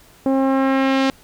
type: tone with low-pass filter sweep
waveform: sawtooth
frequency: 267.9 Hz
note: C4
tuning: 41 cents sharp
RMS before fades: -17 dBFS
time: 0.26-1.1 s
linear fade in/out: 0 ms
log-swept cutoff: 620 to 4600 Hz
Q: 1.1
effects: pink hiss -49 dBFS RMS until 1.23 s